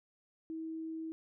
sine tone, 322 Hz, E4, 41 cents flat, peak -38 dBFS, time 0.5-1.12 s, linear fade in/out 0 ms, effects none

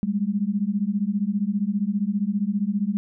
sine beating tone pair, 196 / 211 Hz, G3 / G#3, 0 / +28 cents, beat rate 15 Hz, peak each -24 dBFS, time 0.03-2.97 s, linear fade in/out 0 ms, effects none

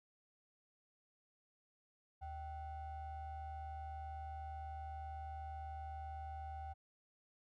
triangle ring-modulated tone, 349.5 Hz, F4, 1 cent sharp, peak -39 dBFS, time 2.21-6.74 s, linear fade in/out 20 ms, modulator 426 Hz, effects none

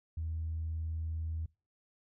sine tone, 80.5 Hz, E2, 41 cents flat, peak -33 dBFS, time 0.17-1.46 s, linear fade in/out 5 ms, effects noise-tail reverb RT60 0.3 s tail -24 dB re dry + tanh soft clip ceiling -29 dBFS

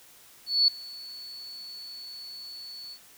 sine tone with ADSR envelope, 4435 Hz, C#8, in tune, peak -16 dBFS, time 0.46-2.99 s, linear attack 220 ms, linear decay 3 ms, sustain -23 dB, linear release 69 ms, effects white hiss -54 dBFS RMS until 3.17 s

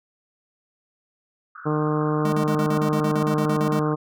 white band-pass noise, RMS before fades -40 dBFS, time 1.55-3.93 s, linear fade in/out 2 ms, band 1200 to 1500 Hz, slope 96 dB/octave
harmonic tone, 152.1 Hz, D#3, 39 cents flat, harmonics 1 / 2 / 3 / 4 / 5 / 6 / 7 / 8, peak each -24 / -25 / -26 / -34 / -35 / -38 / -31 / -34 dBFS, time 1.65-3.96 s, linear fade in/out 20 ms
square tone bursts, 207.7 Hz, G#3, in tune, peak -25 dBFS, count 14, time 2.25-3.794 s, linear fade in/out 2 ms, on 75 ms, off 38 ms
effects none

